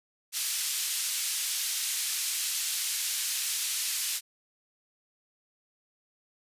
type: band-pass noise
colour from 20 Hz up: white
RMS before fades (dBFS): -31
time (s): 0.32-4.21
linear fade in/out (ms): 50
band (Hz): 2700 to 11000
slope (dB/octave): 12
effects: resampled to 32000 Hz